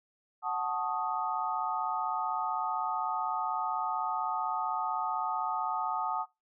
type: chord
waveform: sine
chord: D# half-diminished seventh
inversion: first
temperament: equal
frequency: 740 / 880 / 1108.7 / 1244.5 Hz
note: F#5 / A5 / C#6 / D#6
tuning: 0 / 0 / 0 / 0 cents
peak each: -35 / -34 / -40 / -34 dBFS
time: 0.42-6.26 s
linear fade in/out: 50 ms
effects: noise-tail reverb RT60 0.2 s tail -20 dB re dry